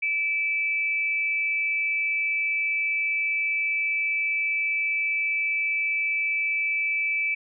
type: tone pair together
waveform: sine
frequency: 2315 / 2600 Hz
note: D7 / E7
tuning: -25 / -24 cents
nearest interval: major second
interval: 201 cents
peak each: -23 / -32 dBFS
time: 0.02-7.35 s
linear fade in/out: 10 ms
effects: none